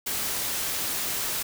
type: noise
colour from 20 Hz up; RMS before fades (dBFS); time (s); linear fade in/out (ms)
white; -29; 0.06-1.43; 10
effects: none